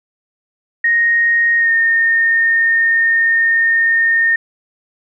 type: tone with pitch glide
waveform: sine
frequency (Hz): 1864.7 to 1831.6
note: A#6 to A#6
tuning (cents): 0 to -31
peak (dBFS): -10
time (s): 0.84-4.36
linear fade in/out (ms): 5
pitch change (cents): -31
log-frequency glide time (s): 1.58-1.71
effects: none